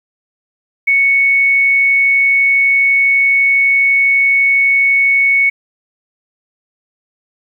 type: tone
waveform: sine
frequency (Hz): 2217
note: C#7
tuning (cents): 0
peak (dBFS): -8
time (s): 0.87-5.5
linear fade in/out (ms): 10
effects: 8-bit